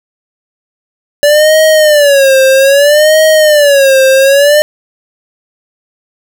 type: tone with vibrato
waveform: square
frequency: 577 Hz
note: D5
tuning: 31 cents flat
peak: -4 dBFS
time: 1.23-4.62 s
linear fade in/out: 0 ms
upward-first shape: sine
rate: 0.62 Hz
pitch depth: 150 cents each way
effects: 7-bit